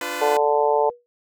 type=chord; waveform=10% pulse; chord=B diminished; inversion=first; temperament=equal with one note detuned; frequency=293.7 / 349.2 / 501.6 Hz; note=D4 / F4 / B4; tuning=0 / 0 / +27 cents; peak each=-24 / -23 / -20 dBFS; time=0.01-0.37 s; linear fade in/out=2 ms
type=harmonic tone; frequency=146.83 Hz; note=D3; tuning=in tune; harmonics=3 / 4 / 5 / 6 / 7; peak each=-20 / -22 / -25 / -21 / -32 dBFS; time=0.21-0.9 s; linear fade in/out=10 ms
type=tone with exponential decay; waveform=sine; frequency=483.3 Hz; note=B4; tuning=38 cents flat; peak=-30 dBFS; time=0.9-1.06 s; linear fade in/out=0 ms; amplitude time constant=33 ms
effects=none